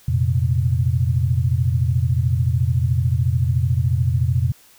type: chord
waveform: sine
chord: F suspended fourth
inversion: none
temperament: equal with one note detuned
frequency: 87.31 / 116.54 / 130.28 Hz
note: F2 / Bb2 / C3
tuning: 0 / 0 / -7 cents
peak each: -20 dBFS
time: 0.08-4.52 s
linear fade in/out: 5 ms
effects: white hiss -51 dBFS RMS until 4.78 s